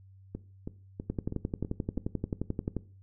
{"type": "two click trains", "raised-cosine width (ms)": 3, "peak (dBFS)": [-23, -18], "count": [6, 20], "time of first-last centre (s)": [[0.35, 1.973], [1.1, 2.767]], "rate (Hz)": [3.08, 11.4], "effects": ["noise-tail reverb RT60 0.4 s tail -18 dB re dry", "added 96 Hz sine -52 dBFS peak until 3.02 s"]}